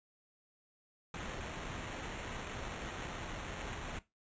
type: noise with sample-and-hold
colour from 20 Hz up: pink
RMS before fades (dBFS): -43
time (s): 1.14-3.99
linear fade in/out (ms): 2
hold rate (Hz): 4900
effects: noise-tail reverb RT60 0.2 s tail -17 dB re dry + resampled to 16000 Hz